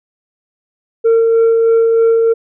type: tone with tremolo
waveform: sine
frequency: 456 Hz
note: A#4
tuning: 38 cents flat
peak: -4 dBFS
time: 1.04-2.34 s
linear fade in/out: 20 ms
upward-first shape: sine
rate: 3.2 Hz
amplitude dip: 30%
effects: tanh soft clip ceiling -6 dBFS